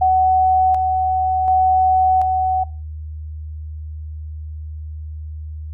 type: tone with tremolo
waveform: sine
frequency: 749 Hz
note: F#5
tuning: 21 cents sharp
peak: -11 dBFS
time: 0.01-2.64 s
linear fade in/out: 10 ms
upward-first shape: square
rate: 0.68 Hz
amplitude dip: 35%
effects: noise-tail reverb RT60 0.3 s tail -19 dB re dry + added 77 Hz sine -27 dBFS peak until 5.73 s